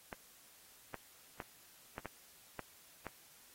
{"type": "clicks", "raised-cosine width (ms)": 0.5, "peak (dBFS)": -27, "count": 7, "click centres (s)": [0.128, 0.943, 1.402, 1.981, 2.057, 2.593, 3.067], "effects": ["white hiss -62 dBFS RMS until 3.54 s", "AAC 48 kbps"]}